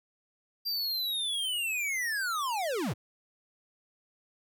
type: linear sweep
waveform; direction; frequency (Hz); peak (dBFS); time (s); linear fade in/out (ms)
square; down; 4760 to 78.4; -30; 0.65-2.94; 20
effects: none

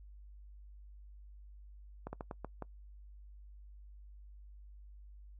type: slowing click train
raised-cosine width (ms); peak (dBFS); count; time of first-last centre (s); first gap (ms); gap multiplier
1; -27; 6; 2.07-2.623; 60; 1.31
effects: noise-tail reverb RT60 0.1 s tail -23 dB re dry + added 50 Hz sine -51 dBFS peak until 5.39 s

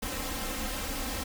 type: noise with comb filter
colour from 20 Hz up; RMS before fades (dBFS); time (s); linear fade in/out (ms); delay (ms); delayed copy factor
pink; -34; 0.02-1.24; 10; 3.8; +0.9
effects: none

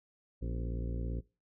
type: harmonic tone with a mistuned harmonic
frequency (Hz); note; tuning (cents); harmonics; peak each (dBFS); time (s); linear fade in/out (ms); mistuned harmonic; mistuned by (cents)
58; A#1; -8; 1 / 2 / 3 / 4 / 5 / 6 / 7 / 8 / 9; -35 / -41 / -45 / -47 / -49 / -51 / -52 / -53 / -54; 0.41-1.21; 20; 4; +95
effects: noise-tail reverb RT60 0.3 s tail -21 dB re dry

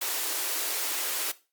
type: high-pass noise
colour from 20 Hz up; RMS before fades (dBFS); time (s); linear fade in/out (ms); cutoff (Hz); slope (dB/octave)
white; -30; 0.01-1.32; 10; 290; 96
effects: noise-tail reverb RT60 0.3 s tail -17 dB re dry + Opus 48 kbps

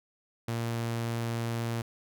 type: tone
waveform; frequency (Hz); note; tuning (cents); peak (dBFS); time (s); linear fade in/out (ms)
sawtooth; 116.2; A#2; -5; -26; 0.48-1.82; 5
effects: none

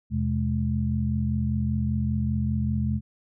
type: tone cluster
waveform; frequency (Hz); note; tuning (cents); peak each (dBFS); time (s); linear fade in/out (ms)
sine; 81.4 / 126.5 / 211.6; E2 / B2 / G#3; -21 / +42 / +33; -27; 0.1-3.01; 50
effects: none

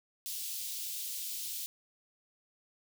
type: high-pass noise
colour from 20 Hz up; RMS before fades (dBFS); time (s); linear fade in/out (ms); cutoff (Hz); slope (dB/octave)
white; -39; 0.26-1.66; 0; 3100; 24
effects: none

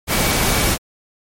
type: tone in noise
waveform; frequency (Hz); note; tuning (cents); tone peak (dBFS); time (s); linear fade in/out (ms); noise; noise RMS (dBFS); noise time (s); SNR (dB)
sine; 2278; C#7; +47; -28; 0.09-0.72; 50; pink; -17; 0.07-0.78; -14
effects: MP3 64 kbps

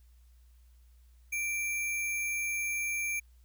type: tone with sample-and-hold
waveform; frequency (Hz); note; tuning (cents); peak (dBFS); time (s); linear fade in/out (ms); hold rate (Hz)
sine; 2349; D7; 0; -30; 1.32-3.2; 10; 8820
effects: added 60 Hz sine -56 dBFS peak until 3.44 s + white hiss -73 dBFS RMS until 3.44 s

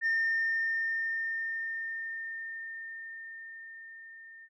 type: tone with level ramp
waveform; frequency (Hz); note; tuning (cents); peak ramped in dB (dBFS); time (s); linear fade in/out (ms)
sine; 1814; A#6; -48; -23 to -48; 0.01-4.49; 50
effects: tanh soft clip ceiling -23 dBFS

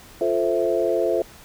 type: chord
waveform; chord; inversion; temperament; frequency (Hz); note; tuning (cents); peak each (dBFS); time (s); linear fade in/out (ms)
sine; F major seventh; none; equal; 349.2 / 440 / 523.3 / 659.3; F4 / A4 / C5 / E5; 0 / 0 / 0 / 0; -24; 0.21-1.22; 2
effects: pink hiss -46 dBFS RMS until 1.44 s

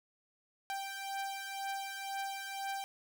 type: beating tone pair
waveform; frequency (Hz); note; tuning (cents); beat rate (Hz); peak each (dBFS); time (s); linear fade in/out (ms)
sawtooth; 784 / 786; G5 / G5; 0 / +4; 2; -36 / -39; 0.7-2.84; 0
effects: none

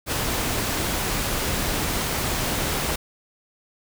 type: noise with ADSR envelope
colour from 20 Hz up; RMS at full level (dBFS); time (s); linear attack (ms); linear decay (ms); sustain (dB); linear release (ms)
pink; -23; 0.06-2.96; 59; 6; -2; 7
effects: none

